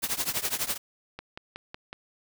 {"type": "noise with tremolo", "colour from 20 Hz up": "white", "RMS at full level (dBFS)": -26, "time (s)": [0.02, 0.78], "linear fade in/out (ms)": 20, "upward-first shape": "triangle", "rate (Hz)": 12, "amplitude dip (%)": 95}
{"type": "click train", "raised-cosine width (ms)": 0.3, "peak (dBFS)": -22, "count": 5, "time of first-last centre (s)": [1.19, 1.929], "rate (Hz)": 5.41}
{"effects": []}